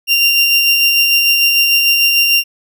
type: tone with tremolo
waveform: 30% pulse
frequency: 2777 Hz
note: F7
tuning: 10 cents flat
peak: -5 dBFS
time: 0.07-2.44 s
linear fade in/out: 50 ms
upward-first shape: sine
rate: 6.7 Hz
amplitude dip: 30%
effects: none